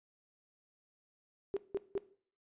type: tone bursts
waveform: sine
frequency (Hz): 393.5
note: G4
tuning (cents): +7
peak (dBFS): -31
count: 3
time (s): 1.54-1.978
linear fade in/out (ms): 0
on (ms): 26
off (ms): 180
effects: noise-tail reverb RT60 0.5 s tail -18 dB re dry + resampled to 8000 Hz